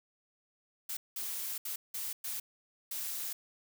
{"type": "noise bursts at uneven times", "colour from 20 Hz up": "blue", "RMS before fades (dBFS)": -38, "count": 6, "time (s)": [[0.89, 0.97], [1.16, 1.58], [1.65, 1.76], [1.94, 2.13], [2.24, 2.4], [2.91, 3.33]], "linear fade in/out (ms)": 5, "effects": []}